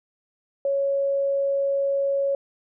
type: tone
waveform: sine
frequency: 554.4 Hz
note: C#5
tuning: in tune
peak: -20 dBFS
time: 0.65-2.35 s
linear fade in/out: 2 ms
effects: none